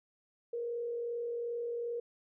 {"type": "tone with frequency modulation", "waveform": "sine", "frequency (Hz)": 472.7, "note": "A#4", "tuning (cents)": 24, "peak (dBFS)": -34, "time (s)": [0.53, 2], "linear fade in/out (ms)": 5, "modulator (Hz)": 42.6, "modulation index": 0.31, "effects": []}